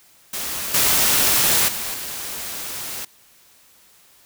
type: noise with level steps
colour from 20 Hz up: white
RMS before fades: -27 / -17 / -27 / -30 dBFS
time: 0.33-3.05 s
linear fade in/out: 5 ms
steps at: 0.74 / 1.68 / 1.94 s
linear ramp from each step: 5 ms
effects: white hiss -53 dBFS RMS until 4.25 s